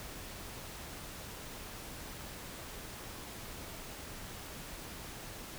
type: silence
effects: pink hiss -46 dBFS RMS until 5.58 s